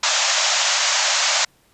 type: band-pass noise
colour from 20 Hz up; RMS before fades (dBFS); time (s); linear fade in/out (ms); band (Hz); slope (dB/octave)
white; -19; 0.03-1.45; 5; 560 to 7300; 96
effects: pink hiss -58 dBFS RMS until 1.73 s + resampled to 32000 Hz